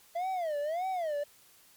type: tone with vibrato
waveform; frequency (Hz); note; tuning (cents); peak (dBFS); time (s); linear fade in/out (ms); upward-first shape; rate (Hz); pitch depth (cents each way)
triangle; 663; E5; +10; -28; 0.15-1.24; 10; sine; 1.7; 240
effects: white hiss -60 dBFS RMS until 1.76 s + MP3 96 kbps